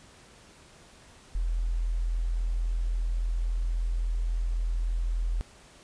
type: tone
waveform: sine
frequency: 41.82 Hz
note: E1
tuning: 26 cents sharp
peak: -25 dBFS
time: 1.35-5.41 s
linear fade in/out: 0 ms
effects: pink hiss -54 dBFS RMS until 5.83 s + resampled to 22050 Hz